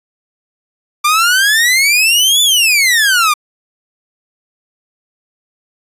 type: exponential two-way sweep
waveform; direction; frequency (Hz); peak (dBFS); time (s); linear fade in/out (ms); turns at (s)
sawtooth; up then down; 1176 to 3520 to 1176; -5; 1.04-3.34; 10; 2.42
effects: resampled to 32000 Hz